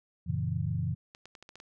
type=chord; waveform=sine; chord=F# dominant seventh; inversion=none; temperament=equal with one note detuned; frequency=92.5 / 116.07 / 138.59 / 164.81 Hz; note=F#2 / A#2 / C#3 / E3; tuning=0 / -7 / 0 / 0 cents; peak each=-34 dBFS; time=0.26-0.95 s; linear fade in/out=20 ms
type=clicks; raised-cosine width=0.2 ms; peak=-31 dBFS; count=7; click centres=1.149 / 1.256 / 1.352 / 1.426 / 1.491 / 1.556 / 1.601 s
effects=none